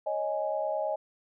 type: chord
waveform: sine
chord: C# suspended second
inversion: none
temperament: just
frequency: 554.4 / 623.7 / 831.5 Hz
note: C#5 / D#5 / G#5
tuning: 0 / +4 / +2 cents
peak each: -34 / -30 / -34 dBFS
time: 0.06-0.96 s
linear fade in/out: 10 ms
effects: none